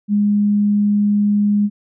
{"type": "tone", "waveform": "sine", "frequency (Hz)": 206, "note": "G#3", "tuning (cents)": -14, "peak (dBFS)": -12, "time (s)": [0.08, 1.7], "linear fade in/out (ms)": 50, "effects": []}